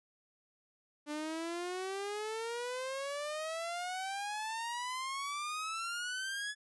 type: exponential sweep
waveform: sawtooth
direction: up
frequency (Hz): 293.7 to 1709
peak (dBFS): -33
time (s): 1.06-6.55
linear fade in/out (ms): 50
effects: resampled to 24000 Hz

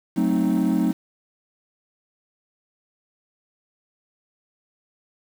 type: chord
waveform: triangle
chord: F# diminished seventh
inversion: none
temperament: equal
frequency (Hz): 185 / 220 / 261.6 / 311.1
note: F#3 / A3 / C4 / Eb4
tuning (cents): 0 / 0 / 0 / 0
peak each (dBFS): -21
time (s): 0.16-0.93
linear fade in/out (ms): 20
effects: tanh soft clip ceiling -10 dBFS + 7-bit

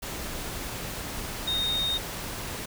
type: tone in noise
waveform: sine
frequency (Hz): 3700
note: A#7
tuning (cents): -14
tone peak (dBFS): -25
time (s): 1.47-1.98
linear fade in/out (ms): 10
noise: pink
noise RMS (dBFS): -35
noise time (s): 0.02-2.66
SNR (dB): +7
effects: none

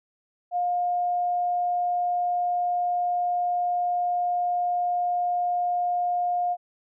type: tone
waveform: sine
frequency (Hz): 710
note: F5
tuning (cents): +28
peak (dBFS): -22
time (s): 0.51-6.57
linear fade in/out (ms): 50
effects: none

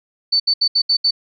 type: tone bursts at uneven times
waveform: sine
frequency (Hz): 4519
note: C#8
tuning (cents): +33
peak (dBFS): -12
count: 6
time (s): 0.32-0.4 / 0.47-0.54 / 0.61-0.68 / 0.75-0.82 / 0.89-0.97 / 1.04-1.11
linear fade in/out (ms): 10
effects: none

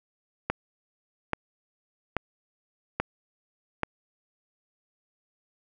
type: click train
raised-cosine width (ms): 0.5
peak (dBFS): -10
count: 5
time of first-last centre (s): 0.5-3.833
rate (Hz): 1.2
effects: none

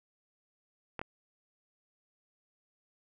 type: clicks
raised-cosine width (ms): 0.5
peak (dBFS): -22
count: 2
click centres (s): 0.993 / 1.015
effects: none

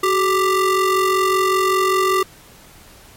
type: ring-modulated tone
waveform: square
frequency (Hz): 399.3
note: G4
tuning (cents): +32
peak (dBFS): -12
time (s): 0.03-2.23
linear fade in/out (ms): 5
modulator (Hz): 776
effects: pink hiss -45 dBFS RMS until 3.16 s + MP3 64 kbps

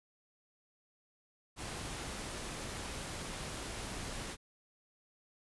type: noise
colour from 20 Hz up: pink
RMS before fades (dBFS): -42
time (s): 1.56-4.37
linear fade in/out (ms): 50
effects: resampled to 24000 Hz

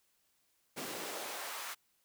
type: noise with high-pass filter sweep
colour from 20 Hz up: pink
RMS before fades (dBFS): -42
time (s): 0.76-1.75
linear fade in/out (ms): 20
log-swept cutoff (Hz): 240 to 1200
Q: 1.3
effects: white hiss -75 dBFS RMS until 2.04 s

